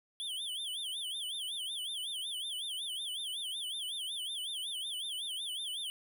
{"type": "tone with vibrato", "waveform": "square", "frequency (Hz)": 3272, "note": "G#7", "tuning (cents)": -26, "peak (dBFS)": -37, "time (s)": [0.2, 5.9], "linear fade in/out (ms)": 0, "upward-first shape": "sine", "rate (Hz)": 5.4, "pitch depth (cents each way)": 180, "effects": []}